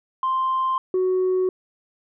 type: tone pair in turn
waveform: sine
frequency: 1046.5 / 370.7 Hz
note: C6 / F#4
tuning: 0 / +3 cents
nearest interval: octave + tritone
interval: 1797 cents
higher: first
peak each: -18 / -16 dBFS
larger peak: second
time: 0.23-0.78 / 0.94-1.49 s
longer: neither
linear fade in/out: 2 ms
effects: tanh soft clip ceiling -16 dBFS